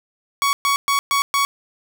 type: tone bursts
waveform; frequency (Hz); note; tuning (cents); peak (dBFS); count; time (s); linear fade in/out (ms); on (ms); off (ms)
sawtooth; 1120; C#6; +18; -12; 5; 0.42-1.45; 0; 110; 120
effects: none